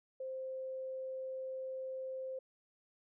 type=tone; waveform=sine; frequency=523.3 Hz; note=C5; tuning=in tune; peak=-39 dBFS; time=0.2-2.39 s; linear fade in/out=5 ms; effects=none